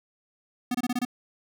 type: tone bursts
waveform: square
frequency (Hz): 246.9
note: B3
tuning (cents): 0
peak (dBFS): -25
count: 6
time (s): 0.71-1.051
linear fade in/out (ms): 5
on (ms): 36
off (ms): 25
effects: none